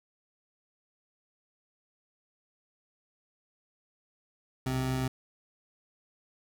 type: tone pair together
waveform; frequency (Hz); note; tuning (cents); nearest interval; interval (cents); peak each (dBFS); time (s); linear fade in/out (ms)
25% pulse; 61.35 / 130; B1 / C3; -11 / -11; octave + minor second; 1300; -36 / -25; 4.66-5.08; 5
effects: none